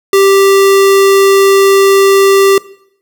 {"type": "tone", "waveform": "square", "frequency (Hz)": 392, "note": "G4", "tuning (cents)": 0, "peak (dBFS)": -5, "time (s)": [0.13, 2.58], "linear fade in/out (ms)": 2, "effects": ["noise-tail reverb RT60 0.7 s tail -20 dB re dry"]}